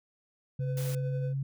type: tone with tremolo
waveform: triangle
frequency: 503 Hz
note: B4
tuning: 32 cents sharp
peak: -34 dBFS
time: 0.59-1.34 s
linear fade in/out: 50 ms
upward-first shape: triangle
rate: 11 Hz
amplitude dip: 50%
type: tone with pitch glide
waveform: sine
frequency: 135.7 to 136.56 Hz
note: C#3 to C#3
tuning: -36 to -26 cents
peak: -29 dBFS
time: 0.59-1.43 s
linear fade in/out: 5 ms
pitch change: +10 cents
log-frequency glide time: 0.73-1.09 s
type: noise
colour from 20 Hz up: white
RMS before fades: -43 dBFS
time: 0.77-0.95 s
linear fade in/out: 2 ms
effects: none